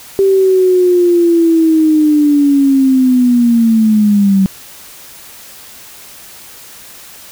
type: linear sweep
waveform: sine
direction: down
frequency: 392 to 190 Hz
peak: -6 dBFS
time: 0.19-4.46 s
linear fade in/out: 0 ms
effects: white hiss -35 dBFS RMS until 7.31 s